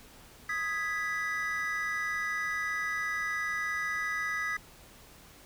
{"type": "chord", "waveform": "triangle", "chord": "G# minor", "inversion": "second", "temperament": "equal with one note detuned", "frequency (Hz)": [1250.3, 1661.2, 1975.5], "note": ["D#6", "G#6", "B6"], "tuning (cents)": [8, 0, 0], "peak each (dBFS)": [-35, -34, -31], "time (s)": [0.49, 4.57], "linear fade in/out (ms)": 5, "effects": ["pink hiss -54 dBFS RMS until 5.45 s"]}